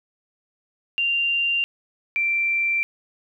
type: tone pair in turn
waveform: sine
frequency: 2781 / 2352 Hz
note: F7 / D7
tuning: -8 / +2 cents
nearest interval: minor third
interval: 290 cents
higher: first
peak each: -19 dBFS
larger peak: neither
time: 0.98-1.64 / 2.16-2.83 s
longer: second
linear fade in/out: 0 ms
effects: 10-bit